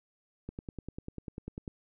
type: click train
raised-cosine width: 3 ms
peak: -26 dBFS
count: 13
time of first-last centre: 0.49-1.678 s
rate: 10.1 Hz
effects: none